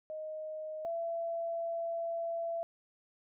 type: tone pair in turn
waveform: sine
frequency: 622.3 / 671.1 Hz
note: D#5 / E5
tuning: 0 / +31 cents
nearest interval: minor second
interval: 131 cents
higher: second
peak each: -38 / -33 dBFS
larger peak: second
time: 0.1-0.85 / 0.85-2.63 s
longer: second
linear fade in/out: 0 ms
effects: none